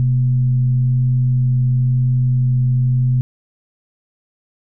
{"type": "tone with frequency modulation", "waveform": "sine", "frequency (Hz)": 126.8, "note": "B2", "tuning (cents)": 46, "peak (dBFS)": -12, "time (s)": [0, 3.21], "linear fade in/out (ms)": 0, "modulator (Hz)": 101, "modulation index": 0.24, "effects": []}